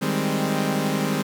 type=chord; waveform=sawtooth; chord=Ab major seventh; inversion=second; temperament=equal; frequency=155.56 / 196 / 207.7 / 261.6 Hz; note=Eb3 / G3 / Ab3 / C4; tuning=0 / 0 / 0 / 0 cents; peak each=-23 dBFS; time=0.01-1.23 s; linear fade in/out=20 ms; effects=8-bit